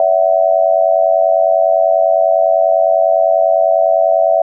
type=tone with amplitude modulation; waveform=sine; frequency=659.3 Hz; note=E5; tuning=in tune; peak=-4 dBFS; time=0-4.42 s; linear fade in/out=2 ms; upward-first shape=sine; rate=90 Hz; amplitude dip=100%; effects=none